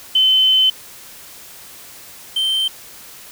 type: tone pair in turn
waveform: sine / triangle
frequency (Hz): 3060 / 3117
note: G7 / G7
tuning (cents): -42 / -11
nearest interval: unison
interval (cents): 31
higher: second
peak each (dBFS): -10 / -14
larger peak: first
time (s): 0.15-0.7 / 2.36-2.68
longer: first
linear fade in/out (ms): 5
effects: white hiss -39 dBFS RMS until 3.31 s